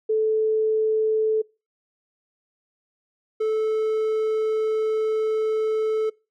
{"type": "tone pair in turn", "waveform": ["sine", "triangle"], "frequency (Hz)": [436.5, 436.5], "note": ["A4", "A4"], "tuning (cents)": [-14, -14], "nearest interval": "unison", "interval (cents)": 0, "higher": "neither", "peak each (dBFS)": -18, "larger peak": "neither", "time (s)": [[0.09, 1.42], [3.4, 6.1]], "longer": "second", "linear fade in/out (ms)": 10, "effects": ["noise-tail reverb RT60 0.3 s tail -25 dB re dry"]}